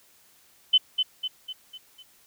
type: tone with echo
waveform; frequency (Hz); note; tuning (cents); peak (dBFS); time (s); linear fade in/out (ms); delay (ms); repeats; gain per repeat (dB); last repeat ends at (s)
sine; 3039; F#7; +46; -14; 0.73-0.78; 10; 250; 5; -6; 2.03
effects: white hiss -59 dBFS RMS until 2.26 s